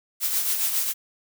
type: noise with tremolo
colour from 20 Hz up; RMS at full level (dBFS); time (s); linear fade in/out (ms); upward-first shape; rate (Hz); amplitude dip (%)
blue; -22; 0.2-0.94; 50; triangle; 7.3; 55
effects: none